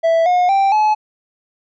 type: tone with pitch steps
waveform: triangle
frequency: 659.3 / 719 / 784 / 855 Hz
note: E5 / F#5 / G5 / A5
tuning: 0 / -50 / 0 / -50 cents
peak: -9 dBFS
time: 0.03-0.95 s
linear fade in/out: 20 ms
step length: 230 ms
effects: resampled to 16000 Hz